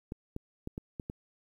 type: clicks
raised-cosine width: 3 ms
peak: -24 dBFS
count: 6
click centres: 0.121 / 0.364 / 0.674 / 0.779 / 0.998 / 1.099 s
effects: 10-bit